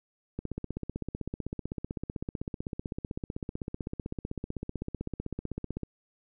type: click train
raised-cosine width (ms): 3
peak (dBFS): -21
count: 87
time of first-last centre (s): 0.39-5.833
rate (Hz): 15.8
effects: none